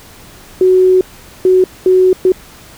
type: tone bursts at uneven times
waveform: sine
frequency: 371 Hz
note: F#4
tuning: 5 cents sharp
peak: -5 dBFS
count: 4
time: 0.61-1.01 / 1.45-1.64 / 1.86-2.13 / 2.25-2.32 s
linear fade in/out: 2 ms
effects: pink hiss -38 dBFS RMS until 2.77 s